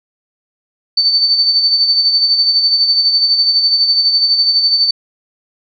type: tone with tremolo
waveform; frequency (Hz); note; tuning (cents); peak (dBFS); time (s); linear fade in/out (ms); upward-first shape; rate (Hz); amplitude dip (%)
sine; 4541; C#8; +41; -7; 0.97-4.91; 5; sine; 12; 50
effects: none